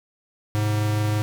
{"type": "tone pair together", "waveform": "square", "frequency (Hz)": [105.6, 131.48], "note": ["G#2", "C3"], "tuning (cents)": [29, 9], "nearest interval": "major third", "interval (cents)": 380, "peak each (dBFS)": [-21, -33], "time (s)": [0.55, 1.22], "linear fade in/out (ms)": 0, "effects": []}